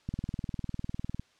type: click train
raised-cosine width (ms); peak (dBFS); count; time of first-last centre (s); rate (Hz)
5; -21; 23; 0.09-1.196; 19.9
effects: white hiss -65 dBFS RMS until 1.39 s + low-pass 5000 Hz 12 dB/octave